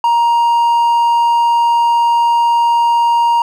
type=tone; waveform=triangle; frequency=939 Hz; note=A#5; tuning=12 cents sharp; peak=-7 dBFS; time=0.04-3.42 s; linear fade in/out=2 ms; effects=none